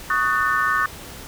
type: chord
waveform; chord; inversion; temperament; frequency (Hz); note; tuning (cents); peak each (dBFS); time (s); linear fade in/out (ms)
sine; D# half-diminished seventh; third; just; 1120.1 / 1244.5 / 1493.4 / 1792.1; C#6 / D#6 / F#6 / A6; +18 / 0 / +16 / +31; -23; 0.1-0.86; 2
effects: pink hiss -38 dBFS RMS until 1.27 s